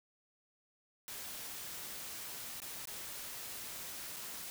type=noise with dropouts; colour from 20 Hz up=white; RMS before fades=-45 dBFS; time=1.08-4.5 s; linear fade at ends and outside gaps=0 ms; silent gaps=2.602-2.619 / 2.855-2.873 / 4.162-4.166 s; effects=none